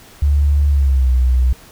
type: tone with pitch glide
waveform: sine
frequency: 72 to 63.04 Hz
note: D2 to B1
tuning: -34 to +36 cents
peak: -10 dBFS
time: 0.22-1.53 s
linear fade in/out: 5 ms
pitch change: -230 cents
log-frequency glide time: 0.69-1.12 s
effects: pink hiss -43 dBFS RMS until 1.71 s